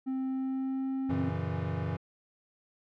triangle tone with pitch glide, 262.8 to 266 Hz, C4 to C4, +8 to +29 cents, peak -28 dBFS, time 0.06-1.3 s, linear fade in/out 20 ms, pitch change +21 cents, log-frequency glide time 0.26-0.89 s
square chord, F# dominant seventh, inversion none, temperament equal with one note detuned, 92.5 / 118.37 / 138.59 / 164.81 Hz, F#2 / A#2 / C#3 / E3, 0 / +27 / 0 / 0 cents, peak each -36 / -39 / -39 / -36 dBFS, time 1.09-1.97 s, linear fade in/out 10 ms
effects low-pass 2000 Hz 12 dB/octave

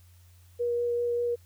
sine tone with vibrato, 478.3 Hz, A#4, 44 cents sharp, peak -25 dBFS, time 0.59-1.36 s, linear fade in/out 20 ms, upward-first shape sine, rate 5.1 Hz, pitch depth 8 cents each way, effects added 88 Hz sine -53 dBFS peak until 1.45 s + white hiss -64 dBFS RMS until 1.45 s

